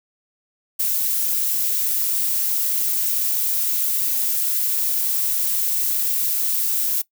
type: noise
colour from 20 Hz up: violet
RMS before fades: -21 dBFS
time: 0.79-7.02 s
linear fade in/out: 10 ms
effects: noise-tail reverb RT60 0.1 s tail -20 dB re dry